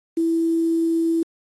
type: tone with quantisation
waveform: sine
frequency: 330 Hz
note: E4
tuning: 2 cents sharp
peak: -17 dBFS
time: 0.17-1.23 s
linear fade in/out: 5 ms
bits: 7
effects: AAC 32 kbps